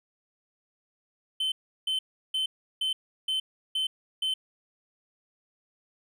triangle tone bursts, 3070 Hz, G7, 37 cents flat, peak -24 dBFS, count 7, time 1.4-4.34 s, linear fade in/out 5 ms, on 120 ms, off 350 ms, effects none

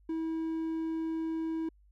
triangle tone, 323.3 Hz, E4, 34 cents flat, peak -29 dBFS, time 0.09-1.69 s, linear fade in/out 5 ms, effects added 50 Hz sine -59 dBFS peak until 1.91 s

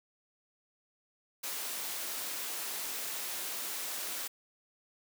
white high-pass noise, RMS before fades -38 dBFS, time 1.43-4.28 s, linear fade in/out 10 ms, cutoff 280 Hz, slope 12 dB/octave, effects none

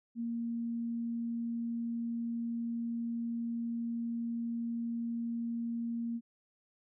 sine tone, 233.1 Hz, A#3, in tune, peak -33 dBFS, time 0.15-6.21 s, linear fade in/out 50 ms, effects none

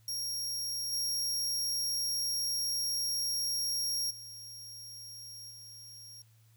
sawtooth tone with level steps, 5588 Hz, F8, in tune, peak -31 / -28 / -42 / -45 dBFS, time 0.08-6.22 s, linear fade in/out 2 ms, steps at 0.92 / 4.1 / 5.5 s, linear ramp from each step 10 ms, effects added 111 Hz sine -60 dBFS peak until 6.56 s + white hiss -70 dBFS RMS until 6.56 s

